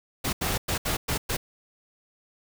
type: noise bursts at uneven times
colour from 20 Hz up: pink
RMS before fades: -27 dBFS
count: 6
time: 0.24-0.33 / 0.41-0.58 / 0.68-0.78 / 0.85-0.97 / 1.08-1.18 / 1.29-1.37 s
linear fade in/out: 10 ms
effects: none